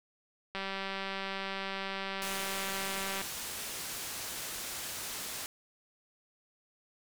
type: click train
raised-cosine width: 0.3 ms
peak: -21 dBFS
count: 518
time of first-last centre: 0.55-3.215 s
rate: 194 Hz
type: low-pass noise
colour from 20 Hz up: white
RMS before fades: -40 dBFS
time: 2.22-5.46 s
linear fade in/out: 0 ms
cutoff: 12000 Hz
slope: 12 dB/octave
effects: none